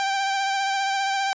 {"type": "tone with vibrato", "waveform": "sawtooth", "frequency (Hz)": 784, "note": "G5", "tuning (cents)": 0, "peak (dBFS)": -18, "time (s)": [0, 1.33], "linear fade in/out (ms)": 0, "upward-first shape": "sine", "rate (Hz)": 15, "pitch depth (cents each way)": 24, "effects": ["resampled to 16000 Hz"]}